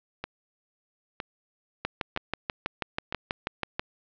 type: two click trains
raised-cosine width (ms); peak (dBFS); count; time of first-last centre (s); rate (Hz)
0.3; -11 / -16; 13 / 4; 1.85-3.795 / 0.24-3.125; 6.17 / 1.04
effects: low-pass 4000 Hz 12 dB/octave